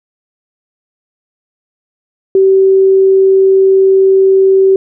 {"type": "tone", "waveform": "sine", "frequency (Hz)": 384.4, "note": "G4", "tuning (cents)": -34, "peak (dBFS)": -4, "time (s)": [2.35, 4.76], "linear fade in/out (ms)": 2, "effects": []}